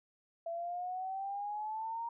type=exponential sweep; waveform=sine; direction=up; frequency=666 to 938 Hz; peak=-36 dBFS; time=0.46-2.09 s; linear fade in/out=5 ms; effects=none